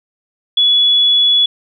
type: tone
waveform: sine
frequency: 3400 Hz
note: G#7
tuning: 40 cents sharp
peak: -8 dBFS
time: 0.57-1.46 s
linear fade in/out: 5 ms
effects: none